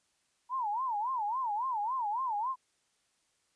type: tone with vibrato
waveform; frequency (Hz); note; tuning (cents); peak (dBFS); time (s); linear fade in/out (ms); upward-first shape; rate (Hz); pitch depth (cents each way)
sine; 932.3; A#5; 0; -30; 0.49-2.56; 50; sine; 3.6; 230
effects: white hiss -74 dBFS RMS until 3.55 s + resampled to 22050 Hz